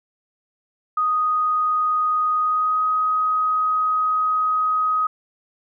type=tone with pitch glide; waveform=sine; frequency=1244.5 to 1258.2 Hz; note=D#6 to D#6; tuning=0 to +19 cents; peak=-17 dBFS; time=0.97-5.07 s; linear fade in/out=5 ms; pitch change=+19 cents; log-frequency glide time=2.4-2.84 s; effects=none